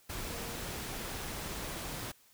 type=tone in noise; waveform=sine; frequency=466.2 Hz; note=A#4; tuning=in tune; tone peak=-48 dBFS; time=0.28-0.56 s; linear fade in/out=10 ms; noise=pink; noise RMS=-40 dBFS; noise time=0.09-2.12 s; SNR=-11 dB; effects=white hiss -64 dBFS RMS until 2.33 s